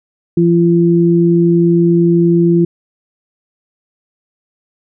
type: tone pair together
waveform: sine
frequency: 170.4 / 341.6 Hz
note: F3 / F4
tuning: -42 / -38 cents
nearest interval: octave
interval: 1204 cents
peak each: -10 dBFS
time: 0.37-2.65 s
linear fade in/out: 5 ms
effects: none